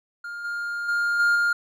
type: tone with level steps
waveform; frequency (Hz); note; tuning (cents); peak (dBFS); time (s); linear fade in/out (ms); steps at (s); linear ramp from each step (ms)
triangle; 1409; F6; +15; -30 / -25 / -19 / -15 / -17; 0.24-1.53; 5; 0.44 / 0.88 / 1.19 / 1.35; 10
effects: none